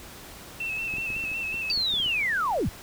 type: tone with vibrato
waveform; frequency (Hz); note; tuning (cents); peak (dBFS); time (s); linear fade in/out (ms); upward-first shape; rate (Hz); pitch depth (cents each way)
sine; 2637; E7; 0; -28; 0.6-1.72; 5; square; 5.4; 36
type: clicks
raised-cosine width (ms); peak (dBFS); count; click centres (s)
3; -28; 11; 0.939 / 0.984 / 1.103 / 1.165 / 1.239 / 1.316 / 1.543 / 1.776 / 1.939 / 2.001 / 2.062
type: linear sweep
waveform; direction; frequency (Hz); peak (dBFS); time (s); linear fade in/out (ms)
sine; down; 4679 to 41.2; -23; 1.7-2.69; 0
effects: pink hiss -44 dBFS RMS until 2.82 s